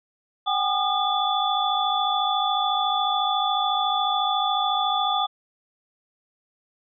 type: tone cluster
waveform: sine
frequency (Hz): 758 / 812 / 1216 / 3457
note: F#5 / G#5 / D#6 / A7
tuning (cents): +42 / -39 / -40 / -31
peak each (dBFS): -26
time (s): 0.46-5.27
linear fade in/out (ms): 20
effects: none